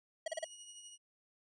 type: tone bursts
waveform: square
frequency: 644 Hz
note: E5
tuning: 41 cents flat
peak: -35 dBFS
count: 4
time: 0.26-0.445 s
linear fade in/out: 5 ms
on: 20 ms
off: 35 ms
type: tone with tremolo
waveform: 10% pulse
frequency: 2900 Hz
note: F#7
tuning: 35 cents flat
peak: -39 dBFS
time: 0.26-0.98 s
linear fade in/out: 50 ms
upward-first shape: triangle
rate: 12 Hz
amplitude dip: 50%
effects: resampled to 22050 Hz